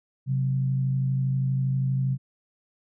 sine tone pair together, 132.51 / 185 Hz, C3 / F#3, +22 / 0 cents, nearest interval tritone, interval 578 cents, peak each -22 / -33 dBFS, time 0.26-2.18 s, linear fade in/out 50 ms, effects none

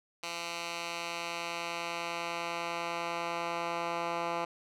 10% pulse tone with band-pass filter sweep, 170 Hz, F3, 46 cents flat, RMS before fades -36 dBFS, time 0.23-4.45 s, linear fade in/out 5 ms, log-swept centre 3600 to 1200 Hz, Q 0.76, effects none

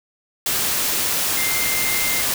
sine tone in noise, 2097 Hz, C7, 3 cents sharp, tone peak -25 dBFS, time 1.37-2.22 s, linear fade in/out 2 ms, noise white, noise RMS -21 dBFS, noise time 0.46-2.34 s, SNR -7 dB, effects none

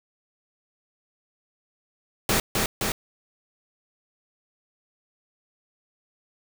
pink noise with echo, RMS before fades -22 dBFS, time 2.29-2.4 s, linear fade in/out 2 ms, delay 260 ms, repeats 2, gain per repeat -2 dB, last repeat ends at 2.92 s, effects none

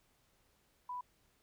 sine tone, 990 Hz, B5, 4 cents sharp, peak -39 dBFS, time 0.89-1.01 s, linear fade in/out 5 ms, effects pink hiss -73 dBFS RMS until 1.42 s

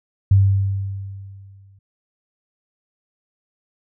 sine tone with exponential decay, 97.9 Hz, G2, 2 cents flat, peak -8 dBFS, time 0.31-1.79 s, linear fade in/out 5 ms, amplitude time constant 320 ms, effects none

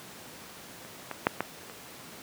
clicks, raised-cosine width 0.5 ms, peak -30 / -19 / -6 / -12 / -28 dBFS, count 5, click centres 0.849 / 1.113 / 1.269 / 1.406 / 1.698 s, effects pink hiss -46 dBFS RMS until 2.22 s + high-pass 150 Hz 12 dB/octave

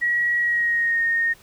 sine tone with pitch glide, 1915 to 1847.6 Hz, A#6 to A#6, +46 to -16 cents, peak -18 dBFS, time 0.01-1.34 s, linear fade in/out 20 ms, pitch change -62 cents, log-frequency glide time 0.38-1.02 s, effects pink hiss -51 dBFS RMS until 1.42 s

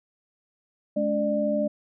sine tone cluster, 211.7 / 284.6 / 597 Hz, G#3 / C#4 / D5, +33 / +46 / +28 cents, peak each -27 / -30 / -24 dBFS, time 0.96-1.68 s, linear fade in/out 10 ms, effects none

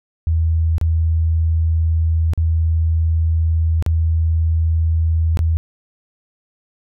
sine tone with dropouts, 81.2 Hz, E2, 26 cents flat, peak -13 dBFS, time 0.27-5.57 s, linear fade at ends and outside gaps 0 ms, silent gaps 0.782-0.813 / 2.335-2.376 / 3.825-3.863 / 5.372-5.391 s, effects none

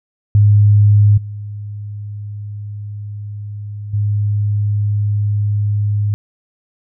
sine tone with level steps, 103.5 Hz, G#2, 5 cents flat, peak -6 / -24 / -13 dBFS, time 0.35-6.14 s, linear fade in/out 0 ms, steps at 1.17 / 3.93 s, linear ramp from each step 10 ms, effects none

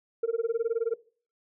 sine tone with tremolo, 458.4 Hz, A#4, 29 cents flat, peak -20 dBFS, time 0.23-0.94 s, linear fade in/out 5 ms, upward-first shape sine, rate 19 Hz, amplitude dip 95%, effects noise-tail reverb RT60 0.4 s tail -20 dB re dry + tanh soft clip ceiling -21 dBFS

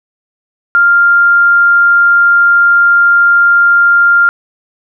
sine tone, 1396.9 Hz, F6, in tune, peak -4 dBFS, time 0.75-4.29 s, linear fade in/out 0 ms, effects none

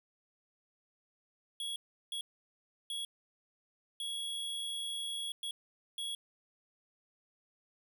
square tone bursts at uneven times, 3337 Hz, G#7, 8 cents sharp, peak -37 dBFS, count 6, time 1.6-1.76 / 2.12-2.21 / 2.9-3.05 / 4-5.32 / 5.43-5.51 / 5.98-6.15 s, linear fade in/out 2 ms, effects none

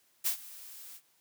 blue noise with ADSR envelope, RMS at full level -28 dBFS, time 0.24-1.01 s, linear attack 26 ms, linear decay 99 ms, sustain -20 dB, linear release 59 ms, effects white hiss -69 dBFS RMS until 1.2 s + high-pass 100 Hz 12 dB/octave

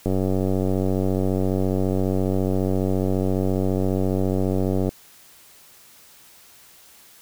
click train, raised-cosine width 2 ms, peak -10 dBFS, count 458, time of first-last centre 0.06-4.891 s, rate 94.6 Hz, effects white hiss -50 dBFS RMS until 7.21 s

